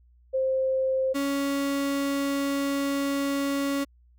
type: tone pair in turn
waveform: sine / 35% pulse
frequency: 526 / 279 Hz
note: C5 / C#4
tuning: +9 / +11 cents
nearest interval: major seventh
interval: 1098 cents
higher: first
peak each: -22 / -23 dBFS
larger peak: first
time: 0.33-1.14 / 1.14-3.85 s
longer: second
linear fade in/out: 20 ms
effects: added 60 Hz sine -55 dBFS peak until 4.18 s